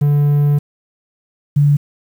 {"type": "tone pair in turn", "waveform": ["triangle", "sine"], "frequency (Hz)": [145.3, 144.71], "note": ["D3", "D3"], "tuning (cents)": [-18, -25], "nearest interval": "unison", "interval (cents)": 7, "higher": "first", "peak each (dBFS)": -8, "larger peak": "neither", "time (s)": [[0.01, 0.59], [1.56, 1.77]], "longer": "first", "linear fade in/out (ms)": 10, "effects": ["7-bit"]}